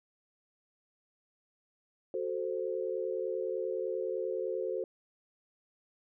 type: chord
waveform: sine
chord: F# diminished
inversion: none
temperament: equal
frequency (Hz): 370 / 440 / 523.3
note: F#4 / A4 / C5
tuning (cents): 0 / 0 / 0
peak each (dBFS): -36 / -36 / -36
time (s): 2.14-4.84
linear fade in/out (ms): 2
effects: none